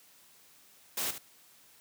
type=noise with echo; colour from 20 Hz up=white; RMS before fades=-33 dBFS; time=0.97-1.11 s; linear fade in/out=5 ms; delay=73 ms; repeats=1; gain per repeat=-10 dB; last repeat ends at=1.183 s; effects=white hiss -60 dBFS RMS until 1.8 s + high-pass 80 Hz 12 dB/octave